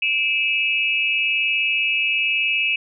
sine tone with amplitude modulation, 2608 Hz, E7, 19 cents flat, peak -13 dBFS, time 0.02-2.76 s, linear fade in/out 5 ms, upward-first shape sine, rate 259 Hz, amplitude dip 100%, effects none

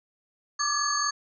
sine tone cluster, 1155 / 1199 / 1699 / 4470 / 6450 Hz, D6 / D6 / G#6 / C#8 / G8, -29 / +36 / +39 / +14 / +48 cents, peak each -30 / -31 / -32 / -30 / -30 dBFS, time 0.59-1.11 s, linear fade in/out 10 ms, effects none

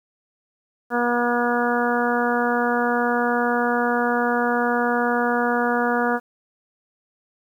harmonic tone, 240.6 Hz, B3, 45 cents flat, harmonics 1 / 2 / 3 / 4 / 5 / 6 / 7, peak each -24 / -24 / -25 / -28 / -29 / -26 / -30 dBFS, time 0.9-6.2 s, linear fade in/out 50 ms, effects 9-bit

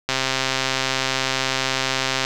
click train, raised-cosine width 0.2 ms, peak -3 dBFS, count 286, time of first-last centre 0.09-2.249 s, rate 132 Hz, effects none

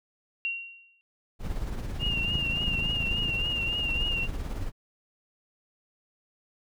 sine tone with exponential decay, 2750 Hz, F7, 27 cents flat, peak -25 dBFS, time 0.45-1.01 s, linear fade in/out 0 ms, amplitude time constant 120 ms
brown noise with tremolo, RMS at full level -31 dBFS, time 1.39-4.72 s, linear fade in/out 50 ms, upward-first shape sine, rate 18 Hz, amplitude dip 45%
sine tone with vibrato, 2800 Hz, F7, 4 cents sharp, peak -27 dBFS, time 1.99-4.28 s, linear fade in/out 50 ms, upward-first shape triangle, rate 3.5 Hz, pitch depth 53 cents each way
click train, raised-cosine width 5 ms, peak -23 dBFS, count 36, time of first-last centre 2.03-3.294 s, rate 27.7 Hz
effects none

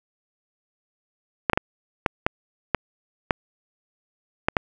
clicks, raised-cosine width 0.5 ms, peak -3 dBFS, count 9, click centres 1.498 / 1.533 / 1.575 / 2.062 / 2.265 / 2.747 / 3.308 / 4.485 / 4.568 s, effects none

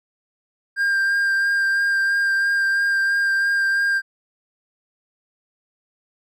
triangle tone with vibrato, 1596 Hz, G6, 31 cents sharp, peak -15 dBFS, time 0.76-4.02 s, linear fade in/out 50 ms, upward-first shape sine, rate 3 Hz, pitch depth 15 cents each way, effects none

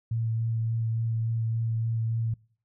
sine tone with vibrato, 113.6 Hz, A#2, 44 cents flat, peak -25 dBFS, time 0.11-2.34 s, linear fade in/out 5 ms, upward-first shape sine, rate 3.5 Hz, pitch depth 14 cents each way, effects noise-tail reverb RT60 0.5 s tail -25 dB re dry

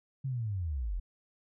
sine linear sweep, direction down, 138.59 to 37.8 Hz, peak -31 dBFS, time 0.24-1 s, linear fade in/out 10 ms, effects none

